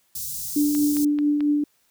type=band-stop noise; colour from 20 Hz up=white; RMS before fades=-31 dBFS; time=0.15-1.05 s; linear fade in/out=5 ms; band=160 to 5100 Hz; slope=24 dB/octave
type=tone with tremolo; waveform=sine; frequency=293.7 Hz; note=D4; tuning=in tune; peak=-16 dBFS; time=0.56-1.64 s; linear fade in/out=5 ms; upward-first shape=triangle; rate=4.5 Hz; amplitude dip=40%
type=click train; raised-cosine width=0.3 ms; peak=-22 dBFS; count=4; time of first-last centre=0.75-1.406 s; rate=4.57 Hz
effects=white hiss -65 dBFS RMS until 1.9 s